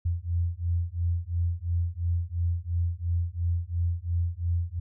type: beating tone pair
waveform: sine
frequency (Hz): 84.6 / 87.5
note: E2 / F2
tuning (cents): +45 / +4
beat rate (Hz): 2.9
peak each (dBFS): -28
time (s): 0.05-4.8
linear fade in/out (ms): 10
effects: none